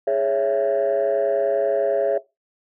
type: chord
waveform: sine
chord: C# minor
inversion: second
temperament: just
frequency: 415.8 / 554.4 / 665.2 Hz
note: G#4 / C#5 / E5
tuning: +2 / 0 / +16 cents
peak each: -22 / -19 / -20 dBFS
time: 0.07-2.18 s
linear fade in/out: 5 ms
effects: noise-tail reverb RT60 0.2 s tail -18 dB re dry + tanh soft clip ceiling -13 dBFS